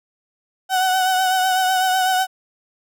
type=tone with vibrato; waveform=35% pulse; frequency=748 Hz; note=F#5; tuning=19 cents sharp; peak=-14 dBFS; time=0.69-2.27 s; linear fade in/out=50 ms; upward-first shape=triangle; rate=8 Hz; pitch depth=37 cents each way; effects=none